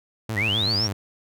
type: tone with vibrato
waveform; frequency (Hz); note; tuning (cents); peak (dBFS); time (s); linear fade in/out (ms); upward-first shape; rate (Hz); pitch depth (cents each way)
sawtooth; 105.1; G#2; +21; -22; 0.29-0.93; 5; square; 7.8; 95
type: linear sweep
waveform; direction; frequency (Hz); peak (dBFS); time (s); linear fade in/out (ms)
sine; up; 1800 to 5720; -21; 0.36-0.88; 20
effects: none